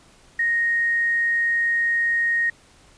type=tone with quantisation; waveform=sine; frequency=1864.7 Hz; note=A#6; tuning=in tune; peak=-18 dBFS; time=0.39-2.5 s; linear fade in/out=5 ms; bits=8; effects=pink hiss -53 dBFS RMS until 2.97 s + resampled to 22050 Hz